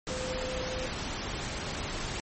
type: tone in noise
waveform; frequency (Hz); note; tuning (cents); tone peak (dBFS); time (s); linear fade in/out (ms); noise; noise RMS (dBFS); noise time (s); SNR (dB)
sine; 513; C5; -34; -35; 0.1-0.86; 0; pink; -35; 0.07-2.2; -3
effects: MP3 32 kbps